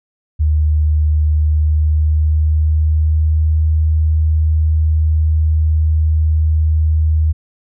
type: tone with pitch glide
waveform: sine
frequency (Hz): 76.3 to 78.22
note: D#2 to D#2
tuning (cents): -33 to +10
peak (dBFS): -10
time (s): 0.39-7.33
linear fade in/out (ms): 20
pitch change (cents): +43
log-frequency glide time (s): 1.34-3.61
effects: none